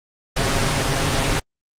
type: noise with comb filter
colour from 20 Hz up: pink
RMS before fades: -19 dBFS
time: 0.36-1.4 s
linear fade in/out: 10 ms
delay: 7.4 ms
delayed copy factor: +0.5
effects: low-pass 8000 Hz 12 dB/octave + Opus 32 kbps